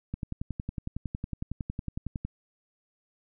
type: click train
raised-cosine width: 5 ms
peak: -20 dBFS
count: 24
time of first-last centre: 0.14-2.25 s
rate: 10.9 Hz
effects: none